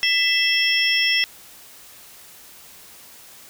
sine tone cluster, 1996 / 2648 / 3272 / 5360 Hz, B6 / E7 / G#7 / E8, +18 / +7 / -26 / +28 cents, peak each -22 dBFS, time 0.03-1.24 s, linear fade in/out 0 ms, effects white hiss -45 dBFS RMS until 3.49 s

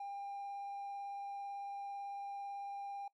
triangle tone with vibrato, 800 Hz, G5, 35 cents sharp, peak -39 dBFS, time 0-3.08 s, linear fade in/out 5 ms, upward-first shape triangle, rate 18 Hz, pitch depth 10 cents each way, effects noise-tail reverb RT60 0.1 s tail -22 dB re dry + tanh soft clip ceiling -36 dBFS

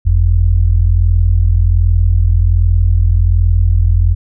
sine tone pair together, 46.51 / 87.8 Hz, F#1 / F2, +10 / +10 cents, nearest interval major seventh, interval 1100 cents, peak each -10 dBFS, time 0.05-4.15 s, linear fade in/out 20 ms, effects none

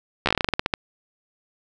slowing click train, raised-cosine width 0.3 ms, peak -4 dBFS, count 14, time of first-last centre 0.26-0.738 s, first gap 13 ms, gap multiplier 1.16, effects none

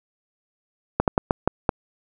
slowing click train, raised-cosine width 1 ms, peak -3 dBFS, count 6, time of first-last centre 1-1.692 s, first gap 78 ms, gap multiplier 1.29, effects none

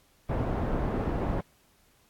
pink low-pass noise, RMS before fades -29 dBFS, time 0.29-1.41 s, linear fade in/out 5 ms, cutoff 800 Hz, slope 12 dB/octave, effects pink hiss -64 dBFS RMS until 2.09 s + AAC 64 kbps

